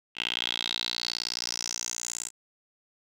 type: tone with band-pass filter sweep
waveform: 10% pulse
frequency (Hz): 59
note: A#1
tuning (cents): +22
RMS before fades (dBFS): -33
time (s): 0.15-2.31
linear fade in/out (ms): 50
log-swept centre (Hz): 2900 to 7700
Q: 6.3
effects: none